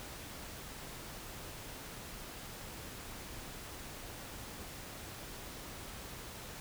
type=silence; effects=pink hiss -47 dBFS RMS until 6.6 s